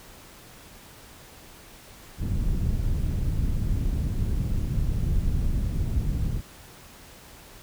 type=low-pass noise; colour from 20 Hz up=pink; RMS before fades=-25 dBFS; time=2.18-6.42 s; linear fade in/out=50 ms; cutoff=140 Hz; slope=12 dB/octave; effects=pink hiss -48 dBFS RMS until 7.62 s